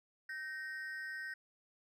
triangle ring-modulated tone, 1705 Hz, G#6, 45 cents sharp, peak -36 dBFS, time 0.29-1.34 s, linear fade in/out 5 ms, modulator 159 Hz, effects none

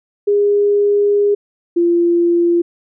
sine tone pair in turn, 408.8 / 343.8 Hz, G#4 / F4, -27 / -27 cents, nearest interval minor third, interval 300 cents, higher first, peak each -10 dBFS, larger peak neither, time 0.27-1.35 / 1.76-2.62 s, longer first, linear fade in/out 10 ms, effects none

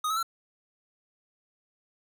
square tone with pitch steps, 1244.5 / 1296.6 / 1350.9 Hz, D#6 / E6 / E6, 0 / -29 / +42 cents, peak -27 dBFS, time 0.04-0.229 s, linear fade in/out 5 ms, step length 63 ms, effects none

